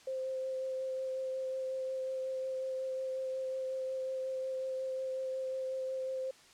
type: tone with vibrato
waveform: sine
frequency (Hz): 523.3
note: C5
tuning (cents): 0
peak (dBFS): -34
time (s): 0.07-6.31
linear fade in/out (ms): 5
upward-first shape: sine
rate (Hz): 5.5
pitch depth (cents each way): 11
effects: white hiss -59 dBFS RMS until 6.53 s + low-pass 7000 Hz 12 dB/octave